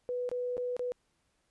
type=tone with dropouts; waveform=sine; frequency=493.8 Hz; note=B4; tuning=in tune; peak=-31 dBFS; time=0.09-0.92 s; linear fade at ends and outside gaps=0 ms; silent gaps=0.291-0.315 / 0.569-0.579 / 0.766-0.794 s; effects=pink hiss -75 dBFS RMS until 1.5 s + resampled to 24000 Hz